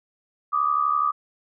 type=tone pair together; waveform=sine; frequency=1170 / 1241.9 Hz; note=D6 / D#6; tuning=-7 / -4 cents; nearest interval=minor second; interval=103 cents; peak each=-22 dBFS; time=0.52-1.12 s; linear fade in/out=20 ms; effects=none